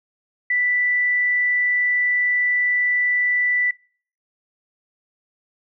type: tone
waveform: sine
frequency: 1975.5 Hz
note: B6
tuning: in tune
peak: -17 dBFS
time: 0.5-3.71 s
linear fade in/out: 5 ms
effects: noise-tail reverb RT60 0.5 s tail -24 dB re dry